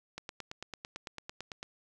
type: click train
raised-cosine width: 0.2 ms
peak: -23 dBFS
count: 14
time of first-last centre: 0.18-1.629 s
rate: 8.97 Hz
effects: none